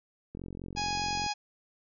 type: click train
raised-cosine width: 3 ms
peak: -28 dBFS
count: 42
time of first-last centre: 0.35-1.263 s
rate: 44.9 Hz
type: harmonic tone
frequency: 830.6 Hz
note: G#5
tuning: in tune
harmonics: 1 / 2 / 3 / 4 / 5 / 6 / 7 / 8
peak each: -32 / -44 / -38 / -43 / -43 / -37 / -46 / -44 dBFS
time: 0.76-1.34 s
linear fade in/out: 20 ms
effects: none